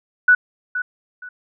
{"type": "tone with echo", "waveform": "sine", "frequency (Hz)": 1480, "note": "F#6", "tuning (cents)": 0, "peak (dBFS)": -8, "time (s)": [0.28, 0.35], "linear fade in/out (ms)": 5, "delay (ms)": 470, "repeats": 2, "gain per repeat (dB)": -12, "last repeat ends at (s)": 1.29, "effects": []}